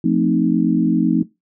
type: chord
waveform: sine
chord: F dominant seventh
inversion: none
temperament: equal with one note detuned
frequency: 174.61 / 222.3 / 261.6 / 311.1 Hz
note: F3 / A3 / C4 / Eb4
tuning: 0 / +18 / 0 / 0 cents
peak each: -19 dBFS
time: 0.04-1.23 s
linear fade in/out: 5 ms
effects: noise-tail reverb RT60 0.2 s tail -19 dB re dry